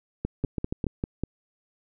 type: two click trains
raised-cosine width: 3 ms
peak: -14 / -15 dBFS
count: 6 / 4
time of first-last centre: 0.25-1.236 / 0.44-0.867 s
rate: 5.07 / 7.02 Hz
effects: none